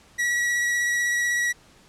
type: tone with vibrato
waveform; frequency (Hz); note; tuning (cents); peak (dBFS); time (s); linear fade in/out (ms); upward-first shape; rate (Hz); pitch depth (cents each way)
45% pulse; 1927; B6; -43; -21; 0.18-1.53; 20; sine; 16; 14
effects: pink hiss -54 dBFS RMS until 1.88 s + low-pass 9000 Hz 12 dB/octave